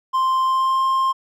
triangle tone with pitch glide, 1046.5 to 1058.7 Hz, C6 to C6, 0 to +20 cents, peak -14 dBFS, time 0.13-1.13 s, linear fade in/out 20 ms, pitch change +20 cents, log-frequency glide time 0.44-0.84 s, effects none

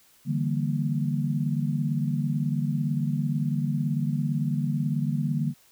sine chord, E half-diminished seventh, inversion third, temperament equal, 146.83 / 164.81 / 196 / 233.1 Hz, D3 / E3 / G3 / Bb3, 0 / 0 / 0 / 0 cents, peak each -26 / -31 / -32 / -30 dBFS, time 0.25-5.54 s, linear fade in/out 50 ms, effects white hiss -59 dBFS RMS until 5.71 s

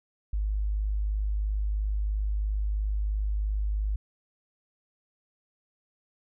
sine tone, 51.5 Hz, G#1, 14 cents flat, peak -25 dBFS, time 0.33-3.96 s, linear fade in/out 5 ms, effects none

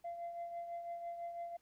sine tone with tremolo, 687 Hz, F5, 29 cents flat, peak -37 dBFS, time 0.04-1.57 s, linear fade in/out 10 ms, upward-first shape triangle, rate 6 Hz, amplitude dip 60%, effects tanh soft clip ceiling -38 dBFS + pink hiss -75 dBFS RMS until 1.61 s

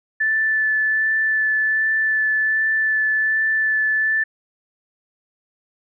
sine tone with vibrato, 1751 Hz, A6, 9 cents flat, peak -16 dBFS, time 0.2-4.24 s, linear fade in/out 10 ms, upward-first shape sine, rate 1.3 Hz, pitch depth 11 cents each way, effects none

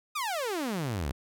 sawtooth exponential sweep, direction down, 1269 to 60.5 Hz, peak -26 dBFS, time 0.15-1.12 s, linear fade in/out 10 ms, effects none

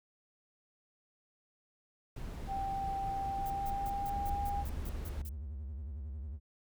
brown noise, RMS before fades -41 dBFS, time 2.16-5.22 s, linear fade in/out 5 ms
sine tone with pitch glide, 784 to 805.6 Hz, G5 to G5, 0 to +47 cents, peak -34 dBFS, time 2.47-4.65 s, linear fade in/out 50 ms, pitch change +47 cents, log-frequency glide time 3.15-4.41 s
violet noise bursts, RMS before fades -49 dBFS, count 10, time 3.46-5.29 s, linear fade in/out 0 ms, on 39 ms, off 160 ms
triangle tone with vibrato, 71.2 Hz, C#2, 47 cents sharp, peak -37 dBFS, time 4.14-6.4 s, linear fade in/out 50 ms, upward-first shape sine, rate 11 Hz, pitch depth 200 cents each way
effects none

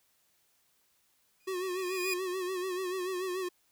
sawtooth tone with exponential growth, 2461 Hz, D#7, 20 cents flat, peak -26 dBFS, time 1.4-2.14 s, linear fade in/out 5 ms, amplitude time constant 160 ms
square tone with vibrato, 368.6 Hz, F#4, 7 cents flat, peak -33 dBFS, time 1.47-3.49 s, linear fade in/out 10 ms, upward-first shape sine, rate 6.9 Hz, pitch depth 63 cents each way
effects white hiss -71 dBFS RMS until 3.71 s

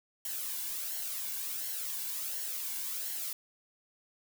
blue noise with flanger, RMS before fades -37 dBFS, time 0.25-3.33 s, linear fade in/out 2 ms, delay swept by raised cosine 0.81 to 1.61 ms, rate 1.4 Hz, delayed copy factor -0.55, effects none

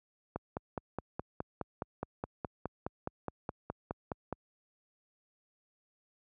click train, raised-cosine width 1 ms, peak -21 dBFS, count 20, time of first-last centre 0.36-4.327 s, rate 4.79 Hz, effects high-pass 60 Hz 12 dB/octave

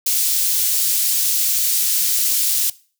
white high-pass noise, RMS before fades -18 dBFS, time 0.06-2.7 s, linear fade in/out 5 ms, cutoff 4400 Hz, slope 12 dB/octave, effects noise-tail reverb RT60 0.4 s tail -20 dB re dry

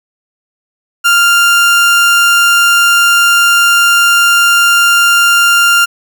30% pulse tone, 1395 Hz, F6, 2 cents flat, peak -3 dBFS, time 1.04-5.86 s, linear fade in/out 20 ms, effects none

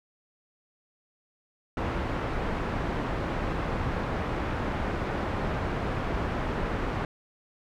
pink low-pass noise, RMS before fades -30 dBFS, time 1.77-7.05 s, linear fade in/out 2 ms, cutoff 1600 Hz, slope 12 dB/octave, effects none

